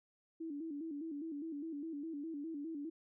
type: tone with vibrato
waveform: sine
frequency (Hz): 306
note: D#4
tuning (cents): -29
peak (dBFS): -40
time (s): 0.4-2.9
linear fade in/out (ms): 10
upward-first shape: square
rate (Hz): 4.9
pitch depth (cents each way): 110
effects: none